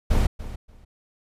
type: noise with echo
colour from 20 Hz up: brown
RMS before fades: -18 dBFS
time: 0.1-0.27 s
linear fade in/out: 10 ms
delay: 290 ms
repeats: 2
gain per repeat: -15 dB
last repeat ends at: 0.85 s
effects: resampled to 32000 Hz